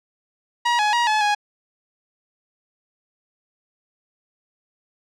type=tone with pitch steps; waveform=sawtooth; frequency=955 / 841 / 952 / 857 / 830 Hz; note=A#5 / G#5 / A#5 / A5 / G#5; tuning=+42 / +22 / +36 / -46 / -1 cents; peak=-13 dBFS; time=0.65-1.35 s; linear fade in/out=10 ms; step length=140 ms; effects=low-pass 5000 Hz 12 dB/octave